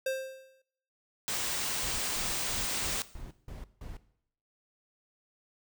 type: tone with exponential decay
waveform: square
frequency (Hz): 528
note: C5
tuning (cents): +16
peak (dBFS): -28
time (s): 0.06-0.62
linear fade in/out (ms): 5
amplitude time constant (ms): 120
type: band-stop noise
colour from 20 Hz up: white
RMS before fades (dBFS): -33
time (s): 1.28-3.02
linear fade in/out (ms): 0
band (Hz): 9900 to 15000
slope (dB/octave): 96
type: noise bursts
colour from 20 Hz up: brown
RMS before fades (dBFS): -42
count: 7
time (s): 1.83-3.97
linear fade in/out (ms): 2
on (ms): 160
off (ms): 170
effects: noise-tail reverb RT60 0.7 s tail -17 dB re dry